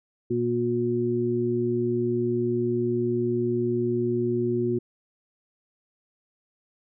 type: harmonic tone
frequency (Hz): 120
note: B2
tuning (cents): -49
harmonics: 1 / 2 / 3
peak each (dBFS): -30 / -28 / -24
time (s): 0.3-4.79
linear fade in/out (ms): 10
effects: none